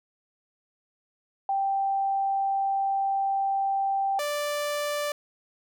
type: tone pair in turn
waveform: sine / sawtooth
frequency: 784 / 587.3 Hz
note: G5 / D5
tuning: 0 / 0 cents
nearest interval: perfect fourth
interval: 500 cents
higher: first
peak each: -23 dBFS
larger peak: neither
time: 1.49-4.19 / 4.19-5.12 s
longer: first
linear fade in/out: 2 ms
effects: none